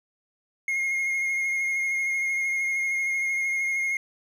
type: tone with vibrato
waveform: triangle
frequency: 2145 Hz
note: C7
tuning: 42 cents sharp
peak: -22 dBFS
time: 0.68-3.97 s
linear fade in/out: 2 ms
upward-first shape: triangle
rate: 13 Hz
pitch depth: 24 cents each way
effects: none